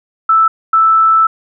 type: tone pair in turn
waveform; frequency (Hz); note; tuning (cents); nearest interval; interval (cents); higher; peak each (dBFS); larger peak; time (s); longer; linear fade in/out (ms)
sine; 1318.5 / 1318.5; E6 / E6; 0 / 0; unison; 0; neither; -6; neither; 0.29-0.48 / 0.73-1.27; second; 5
effects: none